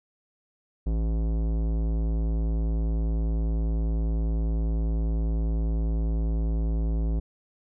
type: tone with tanh clipping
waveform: sine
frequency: 55 Hz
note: A1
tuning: in tune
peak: -25 dBFS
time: 0.86-7.2 s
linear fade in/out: 10 ms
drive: 17 dB
effects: none